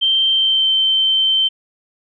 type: tone with pitch glide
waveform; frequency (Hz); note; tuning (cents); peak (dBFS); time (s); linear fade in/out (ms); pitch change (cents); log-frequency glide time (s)
sine; 3136 to 3105; G7 to G7; 0 to -17; -12; 0.01-1.49; 20; -17; 0.31-0.7
effects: none